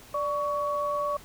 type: tone pair together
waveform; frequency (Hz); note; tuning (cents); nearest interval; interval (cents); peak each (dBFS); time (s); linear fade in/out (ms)
sine; 587.3 / 1122.9; D5 / C#6; 0 / +22; major seventh; 1122; -29 / -28; 0.14-1.17; 5
effects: pink hiss -50 dBFS RMS until 1.24 s